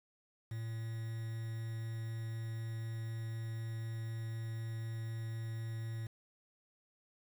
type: tone with quantisation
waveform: triangle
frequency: 113 Hz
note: A2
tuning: 47 cents sharp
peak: -36 dBFS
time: 0.51-6.07 s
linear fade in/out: 5 ms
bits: 9
effects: none